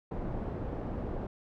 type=low-pass noise; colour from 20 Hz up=pink; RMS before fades=-36 dBFS; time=0.11-1.27 s; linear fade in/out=5 ms; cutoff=640 Hz; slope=12 dB/octave; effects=none